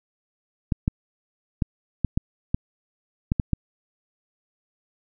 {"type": "clicks", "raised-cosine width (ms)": 5, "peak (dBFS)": -8, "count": 9, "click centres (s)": [0.722, 0.879, 1.622, 2.047, 2.175, 2.545, 3.319, 3.398, 3.533], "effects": []}